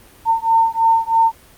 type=beating tone pair; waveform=sine; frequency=905 / 908.1 Hz; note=A5 / A#5; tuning=+48 / -46 cents; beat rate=3.1 Hz; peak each=-15 dBFS; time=0.25-1.32 s; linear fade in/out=50 ms; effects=pink hiss -46 dBFS RMS until 1.57 s + Opus 32 kbps